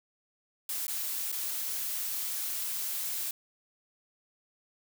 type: noise with dropouts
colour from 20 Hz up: blue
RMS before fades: -34 dBFS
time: 0.69-3.31 s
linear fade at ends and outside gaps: 2 ms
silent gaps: 0.868-0.88 / 1.318-1.325 s
effects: none